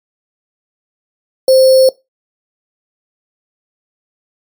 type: tone with sample-and-hold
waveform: sine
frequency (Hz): 523.3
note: C5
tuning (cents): 0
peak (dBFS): -4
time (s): 1.48-1.89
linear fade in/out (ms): 2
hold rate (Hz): 4900
effects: noise-tail reverb RT60 0.2 s tail -20 dB re dry + MP3 96 kbps